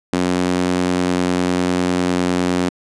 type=tone with high-pass filter; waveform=sawtooth; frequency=89.9 Hz; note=F#2; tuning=49 cents flat; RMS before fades=-18 dBFS; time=0.13-2.69 s; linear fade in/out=0 ms; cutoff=240 Hz; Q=2; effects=resampled to 22050 Hz